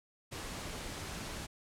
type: noise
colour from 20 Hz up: pink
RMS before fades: -42 dBFS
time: 0.31-1.47 s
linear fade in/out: 20 ms
effects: low-pass 10000 Hz 12 dB/octave